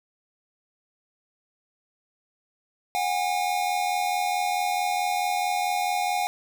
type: tone pair together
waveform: square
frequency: 725.4 / 810 Hz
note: F#5 / G#5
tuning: -34 / -43 cents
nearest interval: major second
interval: 191 cents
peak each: -27 dBFS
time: 2.95-6.27 s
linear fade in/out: 0 ms
effects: none